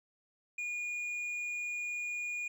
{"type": "tone with hard clipping", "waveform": "sine", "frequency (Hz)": 2439, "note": "D#7", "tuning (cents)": -35, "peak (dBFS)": -36, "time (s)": [0.58, 2.48], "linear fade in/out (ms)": 5, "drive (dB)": 4, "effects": []}